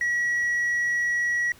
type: tone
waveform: sine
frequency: 1923 Hz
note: B6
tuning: 47 cents flat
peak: -19 dBFS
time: 0.01-1.52 s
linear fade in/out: 2 ms
effects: tanh soft clip ceiling -21 dBFS + pink hiss -52 dBFS RMS until 1.59 s